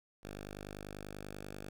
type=tone; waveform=5% pulse; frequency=50.2 Hz; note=G1; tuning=42 cents sharp; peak=-33 dBFS; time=0.23-1.69 s; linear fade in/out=5 ms; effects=none